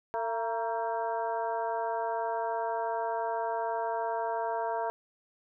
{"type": "harmonic tone with a mistuned harmonic", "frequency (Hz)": 226, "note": "A3", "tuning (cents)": 47, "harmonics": [2, 3, 4, 5, 6, 7], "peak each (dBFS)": [-36, -33, -33, -45, -45, -44], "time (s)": [0.14, 4.9], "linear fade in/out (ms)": 0, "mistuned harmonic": 4, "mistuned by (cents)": 59, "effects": []}